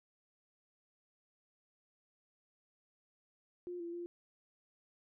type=tone with pitch steps; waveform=sine; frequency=354.3 / 340.9 / 347 Hz; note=F4 / F4 / F4; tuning=+25 / -42 / -11 cents; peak=-40 dBFS; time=3.67-4.06 s; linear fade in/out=0 ms; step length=130 ms; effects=none